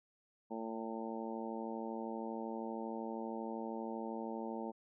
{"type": "harmonic tone", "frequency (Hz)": 112.7, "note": "A2", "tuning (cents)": 42, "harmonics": [2, 3, 4, 5, 6, 7, 8], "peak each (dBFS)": [-43, -46, -47, -48, -53, -49, -48], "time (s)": [0.5, 4.72], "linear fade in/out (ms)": 20, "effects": []}